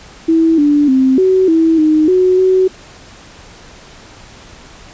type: tone with pitch steps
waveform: sine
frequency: 325.8 / 292.2 / 262.2 / 375.6 / 325.1 / 309.5 / 368.7 / 374.3 Hz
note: E4 / D4 / C4 / F#4 / E4 / D#4 / F#4 / F#4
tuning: -20 / -9 / +4 / +26 / -24 / -9 / -6 / +20 cents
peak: -7 dBFS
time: 0.28-2.68 s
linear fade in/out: 10 ms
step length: 300 ms
effects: pink hiss -38 dBFS RMS until 4.93 s + resampled to 16000 Hz